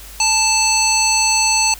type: harmonic tone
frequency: 880 Hz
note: A5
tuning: in tune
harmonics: 1 / 3 / 5 / 7 / 9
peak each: -19 / -19 / -19 / -19 / -19 dBFS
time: 0.2-1.74 s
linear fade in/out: 2 ms
effects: added 50 Hz sine -37 dBFS peak until 1.79 s + white hiss -38 dBFS RMS until 1.79 s